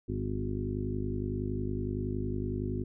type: harmonic tone with a mistuned harmonic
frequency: 50.8 Hz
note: G#1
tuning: 38 cents flat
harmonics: 1 / 2 / 3 / 4 / 5 / 6 / 7 / 8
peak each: -38 / -35 / -42 / -41 / -37 / -48 / -38 / -46 dBFS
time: 0.08-2.84 s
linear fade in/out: 10 ms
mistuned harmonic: 7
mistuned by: +21 cents
effects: none